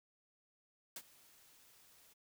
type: noise with ADSR envelope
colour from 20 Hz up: white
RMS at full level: -45 dBFS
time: 0.96-2.14 s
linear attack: 3 ms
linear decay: 52 ms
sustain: -20 dB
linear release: 17 ms
effects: none